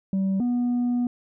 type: tone pair in turn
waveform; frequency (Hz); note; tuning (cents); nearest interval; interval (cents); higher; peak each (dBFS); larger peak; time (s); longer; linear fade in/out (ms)
sine; 192.6 / 243.8; G3 / B3; -30 / -22; major third; 408; second; -18; neither; 0.13-0.4 / 0.4-1.07; second; 2
effects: tanh soft clip ceiling -20 dBFS